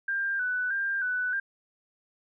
sine tone with vibrato, 1542 Hz, G6, 29 cents flat, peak -26 dBFS, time 0.08-1.4 s, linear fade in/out 5 ms, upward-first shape square, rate 1.6 Hz, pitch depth 57 cents each way, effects none

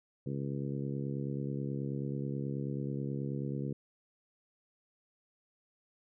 harmonic tone, 69.3 Hz, C#2, in tune, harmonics 2 / 3 / 4 / 5 / 6 / 7, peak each -36 / -40 / -42 / -44 / -46 / -47 dBFS, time 0.26-3.73 s, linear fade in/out 5 ms, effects none

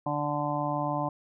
harmonic tone, 146.83 Hz, D3, in tune, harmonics 1 / 2 / 4 / 5 / 6 / 7, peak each -34 / -34 / -34 / -34 / -34 / -34 dBFS, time 0.06-1.09 s, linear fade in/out 5 ms, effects none

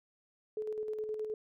sine tone with tremolo, 430 Hz, A4, 40 cents flat, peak -33 dBFS, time 0.57-1.34 s, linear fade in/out 2 ms, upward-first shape square, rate 9.6 Hz, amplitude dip 40%, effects none

